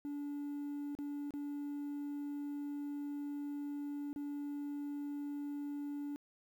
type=tone with dropouts; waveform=triangle; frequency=288.5 Hz; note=D4; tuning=31 cents flat; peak=-36 dBFS; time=0.05-6.16 s; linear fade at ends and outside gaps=0 ms; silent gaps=0.951-0.988 / 1.307-1.338 / 4.13-4.161 s; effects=tanh soft clip ceiling -32 dBFS + 11-bit